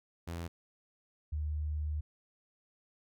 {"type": "tone pair in turn", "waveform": ["sawtooth", "sine"], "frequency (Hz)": [84.7, 75.67], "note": ["E2", "D#2"], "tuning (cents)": [48, -48], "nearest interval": "major second", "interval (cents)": 196, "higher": "first", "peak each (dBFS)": [-34, -32], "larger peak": "second", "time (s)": [[0.27, 0.48], [1.32, 2.01]], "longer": "second", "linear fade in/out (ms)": 10, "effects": []}